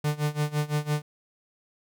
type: tone with tremolo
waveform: 45% pulse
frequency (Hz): 149.1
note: D3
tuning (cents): +27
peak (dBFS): -22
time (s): 0.04-1.02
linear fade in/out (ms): 5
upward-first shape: sine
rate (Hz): 5.9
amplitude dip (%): 90
effects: none